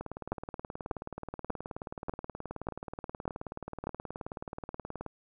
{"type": "two click trains", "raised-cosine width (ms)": 1, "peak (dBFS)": [-24, -17], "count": [96, 7], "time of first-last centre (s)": [[0.01, 5.063], [0.32, 3.87]], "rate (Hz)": [18.8, 1.69], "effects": []}